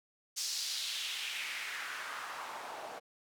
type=noise with band-pass filter sweep; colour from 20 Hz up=white; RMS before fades=-40 dBFS; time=0.36-3 s; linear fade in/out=20 ms; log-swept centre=5700 to 640 Hz; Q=2.2; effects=none